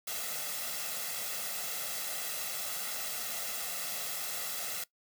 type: noise with comb filter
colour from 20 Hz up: white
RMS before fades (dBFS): -37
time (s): 0.07-4.84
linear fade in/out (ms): 5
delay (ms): 1.5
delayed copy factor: +0.65
effects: noise-tail reverb RT60 0.1 s tail -19 dB re dry + high-pass 200 Hz 12 dB/octave